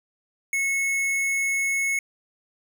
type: tone with hard clipping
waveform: sine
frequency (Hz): 2191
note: C#7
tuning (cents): -21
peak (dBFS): -23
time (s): 0.53-1.99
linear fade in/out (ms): 2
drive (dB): 16
effects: none